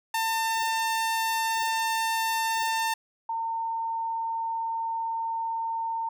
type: tone pair in turn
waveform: sawtooth / sine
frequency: 899 / 908.9 Hz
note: A5 / A#5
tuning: +37 / -44 cents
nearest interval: unison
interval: 19 cents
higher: second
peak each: -21 / -27 dBFS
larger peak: first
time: 0.14-2.94 / 3.29-6.09 s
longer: neither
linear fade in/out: 5 ms
effects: none